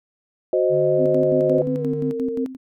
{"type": "chord", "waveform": "sine", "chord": "C diminished", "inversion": "second", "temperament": "equal", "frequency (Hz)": [370, 523.3, 622.3], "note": ["Gb4", "C5", "Eb5"], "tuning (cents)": [0, 0, 0], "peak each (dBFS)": -20, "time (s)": [0.53, 1.62], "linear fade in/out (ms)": 2}
{"type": "tone", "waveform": "triangle", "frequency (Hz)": 148.4, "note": "D3", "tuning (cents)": 18, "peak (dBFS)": -25, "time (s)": [0.69, 2.14], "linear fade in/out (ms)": 50}
{"type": "tone with tremolo", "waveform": "sine", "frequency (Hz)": 260.7, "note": "C4", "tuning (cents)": -6, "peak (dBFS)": -21, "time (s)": [0.97, 2.57], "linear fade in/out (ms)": 50, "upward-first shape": "square", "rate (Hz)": 5.7, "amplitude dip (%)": 70}
{"type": "tone with pitch glide", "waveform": "sine", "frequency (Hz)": [500, 458.5], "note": ["B4", "A#4"], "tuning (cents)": [21, -29], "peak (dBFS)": -24, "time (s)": [1.5, 2.45], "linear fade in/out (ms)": 10, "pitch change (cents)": -150, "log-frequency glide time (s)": [1.77, 1.88]}
{"effects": []}